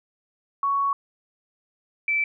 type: tone pair in turn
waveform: sine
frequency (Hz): 1115 / 2323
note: C#6 / D7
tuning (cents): +10 / -20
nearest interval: octave + minor second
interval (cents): 1270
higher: second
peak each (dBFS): -20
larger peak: neither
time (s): 0.63-0.93 / 2.08-2.24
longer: first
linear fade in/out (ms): 2
effects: none

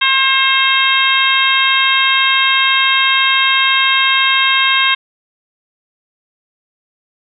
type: harmonic tone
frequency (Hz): 534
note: C5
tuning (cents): +35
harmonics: 2 / 3 / 4 / 5 / 6 / 7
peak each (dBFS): -17 / -17 / -17 / -17 / -17 / -17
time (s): 0.01-4.95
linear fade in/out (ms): 10
effects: none

